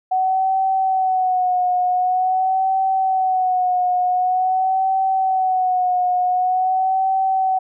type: tone with vibrato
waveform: sine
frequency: 745 Hz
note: F#5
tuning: 12 cents sharp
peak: -15 dBFS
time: 0.11-7.59 s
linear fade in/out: 10 ms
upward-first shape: sine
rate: 0.46 Hz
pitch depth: 48 cents each way
effects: none